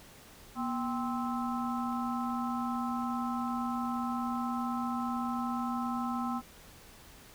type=harmonic tone with a mistuned harmonic; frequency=261.3 Hz; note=C4; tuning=2 cents flat; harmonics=1 / 3 / 4 / 5; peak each=-33 / -38 / -39 / -39 dBFS; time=0.55-6.42 s; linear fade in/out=50 ms; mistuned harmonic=1; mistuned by=-140 cents; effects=pink hiss -54 dBFS RMS until 7.34 s